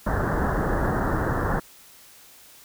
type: low-pass noise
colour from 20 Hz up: pink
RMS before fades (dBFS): -24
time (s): 0.06-1.6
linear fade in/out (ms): 10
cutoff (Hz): 1800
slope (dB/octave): 96
effects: white hiss -50 dBFS RMS until 2.64 s